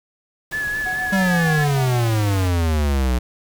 pink noise, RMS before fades -35 dBFS, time 0.51-2.48 s, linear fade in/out 5 ms
sine tone with vibrato, 1705 Hz, G#6, 45 cents sharp, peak -21 dBFS, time 0.52-1.65 s, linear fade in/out 20 ms, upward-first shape sine, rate 4.6 Hz, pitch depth 33 cents each way
triangle tone with tremolo, 740 Hz, F#5, in tune, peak -24 dBFS, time 0.85-2.09 s, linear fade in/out 20 ms, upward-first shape sine, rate 6.5 Hz, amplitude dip 70%
square exponential sweep, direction down, 198 to 60 Hz, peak -17 dBFS, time 1.12-3.19 s, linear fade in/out 10 ms
effects none

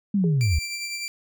sine linear sweep, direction down, 209.4 to 66.5 Hz, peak -18 dBFS, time 0.14-0.59 s, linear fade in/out 5 ms
sine tone with exponential decay, 410 Hz, G#4, 22 cents flat, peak -25 dBFS, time 0.24-0.57 s, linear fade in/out 1 ms, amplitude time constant 70 ms
20% pulse tone with tremolo, 2352 Hz, D7, 2 cents sharp, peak -23 dBFS, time 0.41-1.08 s, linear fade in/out 0 ms, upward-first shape sine, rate 9.9 Hz, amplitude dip 35%
effects none

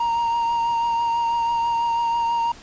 triangle tone with vibrato, 932.3 Hz, A#5, in tune, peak -17 dBFS, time 0-2.52 s, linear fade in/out 5 ms, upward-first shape triangle, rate 6.1 Hz, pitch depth 21 cents each way, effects pink hiss -44 dBFS RMS until 2.62 s + resampled to 16000 Hz

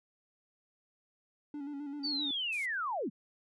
triangle tone with vibrato, 286.4 Hz, D4, 43 cents flat, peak -36 dBFS, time 1.54-2.31 s, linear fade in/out 2 ms, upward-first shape square, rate 7.7 Hz, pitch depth 45 cents each way
sine linear sweep, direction down, 4667 to 155.56 Hz, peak -32 dBFS, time 2.03-3.1 s, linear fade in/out 20 ms
violet noise, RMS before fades -44 dBFS, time 2.52-2.66 s, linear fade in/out 10 ms
effects resampled to 24000 Hz

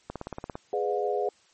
click train, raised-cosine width 1 ms, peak -20 dBFS, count 9, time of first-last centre 0.1-0.555 s, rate 17.6 Hz
sine chord, G# diminished seventh, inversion none, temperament just, 415.3 / 498.4 / 598 / 717.6 Hz, G#4 / B4 / D5 / F5, 0 / +16 / +31 / +47 cents, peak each -28 / -31 / -34 / -31 dBFS, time 0.73-1.29 s, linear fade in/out 2 ms
effects white hiss -62 dBFS RMS until 1.53 s + MP3 32 kbps

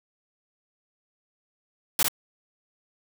white noise with echo, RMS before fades -22 dBFS, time 1.99-2.03 s, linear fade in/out 2 ms, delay 53 ms, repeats 1, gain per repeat -3 dB, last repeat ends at 2.083 s, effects none

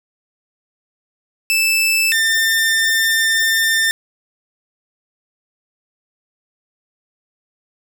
sawtooth tone pair in turn, 2637 / 1798.1 Hz, E7 / A6, 0 / +37 cents, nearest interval perfect fifth, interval 663 cents, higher first, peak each -10 dBFS, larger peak neither, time 1.5-2.12 / 2.12-3.91 s, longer second, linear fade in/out 0 ms, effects none

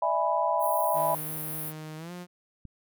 sine chord, E dominant seventh, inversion third, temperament equal with one note detuned, 598.3 / 659.3 / 830.6 / 987.8 Hz, D5 / E5 / G#5 / B5, +32 / 0 / 0 / 0 cents, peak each -31 / -28 / -30 / -27 dBFS, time 0.02-1.15 s, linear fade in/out 5 ms
white high-pass noise, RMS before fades -36 dBFS, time 0.59-1.73 s, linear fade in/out 50 ms, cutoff 9600 Hz, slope 96 dB/octave
sawtooth tone with pitch glide, 155.56 to 177.66 Hz, D#3 to F3, 0 to +30 cents, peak -34 dBFS, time 0.93-2.27 s, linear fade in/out 50 ms, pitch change +230 cents, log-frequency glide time 1.97-2.12 s
click, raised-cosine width 5 ms, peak -31 dBFS, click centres 2.653 s
effects none

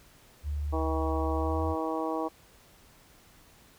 sine tone with pitch glide, 73.42 to 82.41 Hz, D2 to E2, 0 to 0 cents, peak -29 dBFS, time 0.43-1.76 s, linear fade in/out 50 ms, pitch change +200 cents, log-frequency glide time 1.36-1.64 s
harmonic tone, 159.9 Hz, D#3, 48 cents sharp, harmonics 2 / 3 / 4 / 5 / 6 / 7, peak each -33 / -35 / -36 / -37 / -38 / -38 dBFS, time 0.72-2.29 s, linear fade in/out 20 ms
effects pink hiss -58 dBFS RMS until 3.78 s

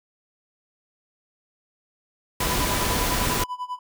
triangle tone with tremolo, 995 Hz, B5, 13 cents sharp, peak -24 dBFS, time 2.4-3.79 s, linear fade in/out 5 ms, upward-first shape sine, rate 10 Hz, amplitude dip 90%
pink noise, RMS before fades -24 dBFS, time 2.4-3.44 s, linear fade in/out 5 ms
effects none

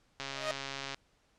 click train, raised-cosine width 0.2 ms, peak -21 dBFS, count 103, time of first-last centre 0.2-0.945 s, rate 137 Hz
sawtooth tone with exponential growth, 622.3 Hz, D#5, in tune, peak -25 dBFS, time 0.23-0.51 s, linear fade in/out 0 ms, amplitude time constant 59 ms
effects pink hiss -70 dBFS RMS until 1.38 s + low-pass 7000 Hz 12 dB/octave

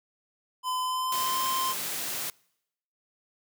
square tone with pitch glide, 1016 to 1045.2 Hz, B5 to C6, +49 to -2 cents, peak -28 dBFS, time 0.63-1.75 s, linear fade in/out 50 ms, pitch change +49 cents, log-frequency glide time 0.82-1.46 s
white high-pass noise, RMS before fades -33 dBFS, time 1.12-2.3 s, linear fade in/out 2 ms, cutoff 120 Hz, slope 48 dB/octave
effects noise-tail reverb RT60 0.8 s tail -26 dB re dry

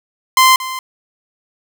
sawtooth tone with echo, 1039 Hz, C6, 12 cents flat, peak -3 dBFS, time 0.37-0.56 s, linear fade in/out 2 ms, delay 230 ms, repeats 1, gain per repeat -15 dB, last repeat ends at 0.79 s, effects none

